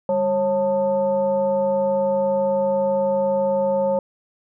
sine tone with frequency modulation, 545 Hz, C#5, 29 cents flat, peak -17 dBFS, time 0.09-3.99 s, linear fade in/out 2 ms, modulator 346 Hz, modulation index 0.63, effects none

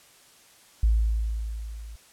sine tone with level ramp, 55 Hz, A1, in tune, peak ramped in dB -16 to -38 dBFS, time 0.83-1.96 s, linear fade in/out 5 ms, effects white hiss -55 dBFS RMS until 2.12 s + low-pass 11000 Hz 12 dB/octave

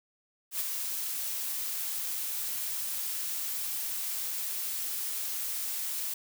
blue noise with ADSR envelope, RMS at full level -29 dBFS, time 0.51-6.14 s, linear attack 99 ms, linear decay 5 ms, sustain -5 dB, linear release 4 ms, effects none

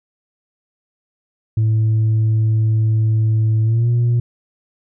sine tone with pitch glide, 110 to 119.26 Hz, A2 to A#2, 0 to +40 cents, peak -10 dBFS, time 1.57-4.2 s, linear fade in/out 5 ms, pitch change +140 cents, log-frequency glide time 3.63-3.89 s, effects tanh soft clip ceiling -11 dBFS

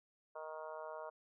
harmonic tone, 156.6 Hz, D#3, 11 cents sharp, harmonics 3 / 4 / 5 / 6 / 7 / 8 / 9, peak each -52 / -47 / -57 / -51 / -53 / -58 / -57 dBFS, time 0.35-1.1 s, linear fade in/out 10 ms, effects none

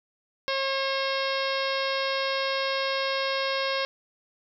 harmonic tone, 540 Hz, C#5, 45 cents flat, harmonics 1 / 2 / 3 / 4 / 5 / 6 / 7 / 8 / 9 / 10, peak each -29 / -32 / -34 / -35 / -36 / -37 / -37 / -38 / -39 / -39 dBFS, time 0.48-3.85 s, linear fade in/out 0 ms, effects none

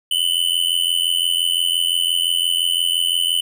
square tone with amplitude modulation, 3006 Hz, F#7, 27 cents sharp, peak -13 dBFS, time 0.11-3.41 s, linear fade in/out 5 ms, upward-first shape sine, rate 85.8 Hz, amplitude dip 90%, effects none

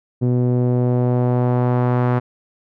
sawtooth tone with low-pass filter sweep, 123.6 Hz, B2, 2 cents sharp, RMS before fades -17 dBFS, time 0.21-2.2 s, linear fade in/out 20 ms, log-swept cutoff 350 to 1300 Hz, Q 1.2, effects none

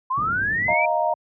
sine linear sweep, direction up, 1001 to 2380 Hz, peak -20 dBFS, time 0.1-0.86 s, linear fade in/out 10 ms
pink low-pass noise, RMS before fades -32 dBFS, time 0.17-0.74 s, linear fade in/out 10 ms, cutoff 250 Hz, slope 12 dB/octave
sine chord, Eb suspended second, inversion none, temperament equal, 622.3 / 698.5 / 932.3 Hz, Eb5 / F5 / Bb5, 0 / 0 / 0 cents, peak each -23 / -23 / -23 dBFS, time 0.68-1.14 s, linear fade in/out 5 ms
effects high-pass 80 Hz 12 dB/octave

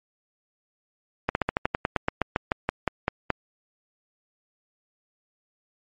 slowing click train, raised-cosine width 0.5 ms, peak -7 dBFS, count 17, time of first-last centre 1.29-3.303 s, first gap 61 ms, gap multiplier 1.09, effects MP3 48 kbps

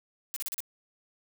blue noise bursts, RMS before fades -34 dBFS, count 5, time 0.34-0.604 s, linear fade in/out 0 ms, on 24 ms, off 36 ms, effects none

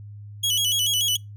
sawtooth tone with vibrato, 3136 Hz, G7, in tune, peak -17 dBFS, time 0.43-1.17 s, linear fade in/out 10 ms, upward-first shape square, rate 6.9 Hz, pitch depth 89 cents each way, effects noise-tail reverb RT60 0.2 s tail -24 dB re dry + added 103 Hz sine -37 dBFS peak until 1.36 s

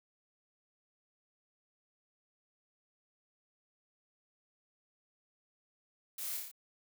blue noise with echo, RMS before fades -42 dBFS, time 6.18-6.37 s, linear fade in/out 5 ms, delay 29 ms, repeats 5, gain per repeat -2 dB, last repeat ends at 6.515 s, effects none

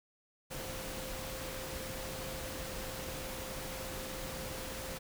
sine tone in noise, 523.3 Hz, C5, in tune, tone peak -46 dBFS, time 0.5-4.99 s, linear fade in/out 20 ms, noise pink, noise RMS -42 dBFS, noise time 0.5-4.99 s, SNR -7 dB, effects none

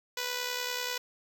5% pulse tone with amplitude modulation, 493.9 Hz, B4, in tune, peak -18 dBFS, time 0.17-0.98 s, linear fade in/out 5 ms, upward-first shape sine, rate 70.2 Hz, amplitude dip 50%, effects none

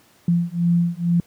sine beating tone pair, 170.9 / 173.1 Hz, F3 / F3, -37 / -15 cents, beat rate 2.2 Hz, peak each -19 dBFS, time 0.28-1.2 s, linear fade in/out 2 ms, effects pink hiss -55 dBFS RMS until 1.26 s + high-pass 100 Hz 12 dB/octave

